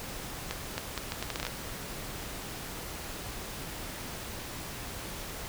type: accelerating click train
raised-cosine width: 0.2 ms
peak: -15 dBFS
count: 11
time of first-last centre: 0.51-1.467 s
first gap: 270 ms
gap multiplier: 0.73
effects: pink hiss -40 dBFS RMS until 5.48 s